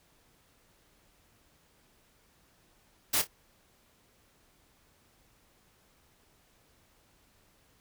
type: noise with echo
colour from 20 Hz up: white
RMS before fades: -27 dBFS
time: 3.13-3.22 s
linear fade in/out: 10 ms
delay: 27 ms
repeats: 2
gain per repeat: -12 dB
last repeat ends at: 3.274 s
effects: pink hiss -66 dBFS RMS until 7.8 s